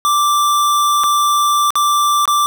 square tone with dropouts, 1174.7 Hz, D6, in tune, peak -12 dBFS, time 0.05-2.46 s, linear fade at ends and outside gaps 0 ms, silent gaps 1.036-1.04 / 1.705-1.755 / 2.255-2.277 s, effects none

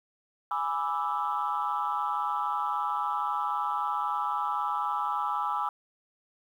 sine chord, E dominant seventh, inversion first, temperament equal, 830.6 / 987.8 / 1174.7 / 1318.5 Hz, G#5 / B5 / D6 / E6, 0 / 0 / 0 / 0 cents, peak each -32 dBFS, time 0.51-5.69 s, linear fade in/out 2 ms, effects tanh soft clip ceiling -19 dBFS + 10-bit

